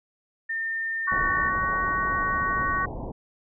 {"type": "tone", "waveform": "sine", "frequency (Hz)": 1810, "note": "A6", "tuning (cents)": 48, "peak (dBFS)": -26, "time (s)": [0.49, 1.5], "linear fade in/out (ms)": 10}
{"type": "harmonic tone", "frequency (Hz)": 374.5, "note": "F#4", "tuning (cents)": 21, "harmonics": [3, 4, 5], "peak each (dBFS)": [-25, -30, -29], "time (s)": [1.07, 2.86], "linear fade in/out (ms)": 10}
{"type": "low-pass noise", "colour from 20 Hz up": "pink", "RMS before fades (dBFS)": -34, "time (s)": [1.11, 3.12], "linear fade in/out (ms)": 10, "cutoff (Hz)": 1000, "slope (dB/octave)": 96}
{"effects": []}